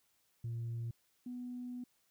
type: tone pair in turn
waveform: sine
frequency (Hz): 116.54 / 246.9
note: A#2 / B3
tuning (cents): 0 / 0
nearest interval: octave + minor second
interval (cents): 1300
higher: second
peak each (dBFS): -35 / -40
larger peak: first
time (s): 0.44-0.91 / 1.26-1.84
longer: second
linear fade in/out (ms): 5
effects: tanh soft clip ceiling -35 dBFS + white hiss -75 dBFS RMS until 2.1 s